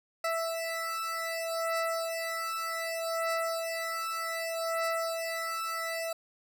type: beating tone pair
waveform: 20% pulse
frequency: 659.3 / 659.95 Hz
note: E5 / E5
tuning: 0 / +2 cents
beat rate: 0.65 Hz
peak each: -29 dBFS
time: 0.24-6.13 s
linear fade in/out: 5 ms
effects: none